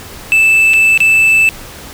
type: tone with dropouts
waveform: triangle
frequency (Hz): 2637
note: E7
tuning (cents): 0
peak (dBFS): -4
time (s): 0.32-1.49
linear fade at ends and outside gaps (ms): 0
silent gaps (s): 0.735-0.739 / 0.976-1.004
effects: pink hiss -31 dBFS RMS until 1.93 s